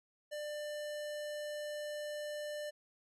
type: tone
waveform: square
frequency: 595 Hz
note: D5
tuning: 22 cents sharp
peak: -40 dBFS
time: 0.31-2.71 s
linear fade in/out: 20 ms
effects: low-pass 11000 Hz 12 dB/octave